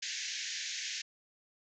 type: band-pass noise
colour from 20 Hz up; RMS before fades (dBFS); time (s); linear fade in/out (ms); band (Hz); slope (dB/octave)
white; -39; 0.02-1.02; 10; 1600 to 6900; 96
effects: none